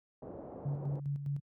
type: low-pass noise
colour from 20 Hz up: white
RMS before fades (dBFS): -46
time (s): 0.22-1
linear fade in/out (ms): 5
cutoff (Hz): 660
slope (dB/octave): 24
type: tone with tremolo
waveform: sine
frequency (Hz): 142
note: C#3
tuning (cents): +42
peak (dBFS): -31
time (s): 0.65-1.4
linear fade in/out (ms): 10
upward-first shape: square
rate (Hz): 4.9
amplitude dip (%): 55
effects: high-pass 80 Hz 12 dB/octave

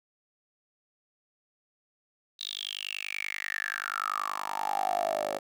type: tone with high-pass filter sweep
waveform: 10% pulse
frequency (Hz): 50.4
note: G1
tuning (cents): +49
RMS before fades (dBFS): -33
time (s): 2.39-5.39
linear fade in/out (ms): 10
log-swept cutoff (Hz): 3900 to 530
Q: 9.8
effects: none

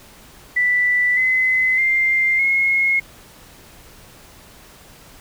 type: tone with pitch steps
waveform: sine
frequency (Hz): 1975.5 / 2036 / 2098 / 2162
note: B6 / C7 / C7 / C#7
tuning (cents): 0 / -48 / +4 / -44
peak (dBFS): -14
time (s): 0.56-3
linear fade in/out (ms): 10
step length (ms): 610
effects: pink hiss -45 dBFS RMS until 5.2 s

